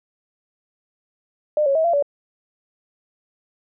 sine tone with pitch steps, 603 / 552 / 641 / 683 / 572 Hz, D5 / C#5 / E5 / F5 / D5, +46 / -7 / -49 / -39 / -46 cents, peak -15 dBFS, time 1.57-2.025 s, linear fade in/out 2 ms, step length 91 ms, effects none

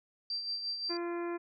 sine tone with tremolo, 4699 Hz, D8, in tune, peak -32 dBFS, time 0.3-0.97 s, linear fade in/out 2 ms, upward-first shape sine, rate 5.7 Hz, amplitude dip 50%
harmonic tone, 344.4 Hz, F4, 24 cents flat, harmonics 1 / 2 / 3 / 4 / 5 / 6 / 7, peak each -34 / -45 / -44 / -49 / -50 / -54 / -53 dBFS, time 0.89-1.38 s, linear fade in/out 20 ms
effects none

